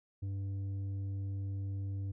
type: tone with tanh clipping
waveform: sine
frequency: 98 Hz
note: G2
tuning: in tune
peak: -36 dBFS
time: 0.22-2.12 s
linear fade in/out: 10 ms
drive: 6 dB
effects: none